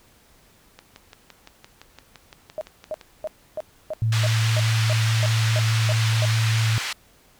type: click train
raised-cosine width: 0.2 ms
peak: -24 dBFS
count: 14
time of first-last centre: 0.79-3.012 s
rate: 5.85 Hz
type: tone bursts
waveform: sine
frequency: 622.3 Hz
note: D#5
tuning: in tune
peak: -25 dBFS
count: 12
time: 2.58-6.252 s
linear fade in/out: 0 ms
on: 31 ms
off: 300 ms
type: tone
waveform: sine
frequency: 111.9 Hz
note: A2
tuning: 30 cents sharp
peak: -18 dBFS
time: 4.02-6.78 s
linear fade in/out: 0 ms
type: band-pass noise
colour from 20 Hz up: pink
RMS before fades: -29 dBFS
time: 4.12-6.93 s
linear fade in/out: 5 ms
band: 1500 to 5600 Hz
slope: 12 dB/octave
effects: pink hiss -56 dBFS RMS until 7.39 s